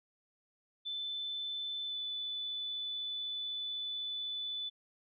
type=tone with pitch glide; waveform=sine; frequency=3520 to 3488 Hz; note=A7 to A7; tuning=0 to -16 cents; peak=-36 dBFS; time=0.85-4.7 s; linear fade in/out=20 ms; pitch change=-16 cents; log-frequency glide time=1.87-1.97 s; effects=none